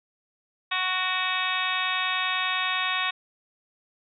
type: harmonic tone with a mistuned harmonic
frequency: 370 Hz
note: F#4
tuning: in tune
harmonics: 2 / 3 / 4 / 5 / 6 / 7 / 8 / 9 / 10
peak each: -36 / -30 / -35 / -31 / -34 / -31 / -39 / -35 / -32 dBFS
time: 0.71-3.11 s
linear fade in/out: 10 ms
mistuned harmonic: 6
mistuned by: +42 cents
effects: none